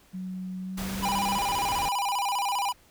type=tone with pitch glide; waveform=sine; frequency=185.4 to 197.56 Hz; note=F#3 to G3; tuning=+4 to +14 cents; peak=-32 dBFS; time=0.13-1.39 s; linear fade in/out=20 ms; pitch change=+110 cents; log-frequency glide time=0.61-1.14 s
type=noise; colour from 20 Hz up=pink; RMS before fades=-36 dBFS; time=0.77-1.89 s; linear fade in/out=10 ms
type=tone with vibrato; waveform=square; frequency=890 Hz; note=A5; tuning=20 cents sharp; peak=-26 dBFS; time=1.02-2.73 s; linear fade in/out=20 ms; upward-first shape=square; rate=15 Hz; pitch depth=180 cents each way
effects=pink hiss -59 dBFS RMS until 2.9 s